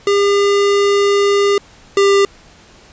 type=tone pair in turn; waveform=square; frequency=403 / 397.9 Hz; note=G4 / G4; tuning=+48 / +26 cents; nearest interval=unison; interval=22 cents; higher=first; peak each=-11 / -9 dBFS; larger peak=second; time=0.07-1.58 / 1.97-2.25 s; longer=first; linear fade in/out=2 ms; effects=pink hiss -44 dBFS RMS until 2.92 s + resampled to 16000 Hz